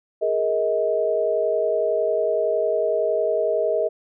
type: chord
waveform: sine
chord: Ab suspended second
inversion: none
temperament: equal with one note detuned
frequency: 415.3 / 466.2 / 635 Hz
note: Ab4 / Bb4 / Eb5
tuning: 0 / 0 / +35 cents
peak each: -25 / -24 / -21 dBFS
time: 0.21-3.89 s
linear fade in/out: 20 ms
effects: none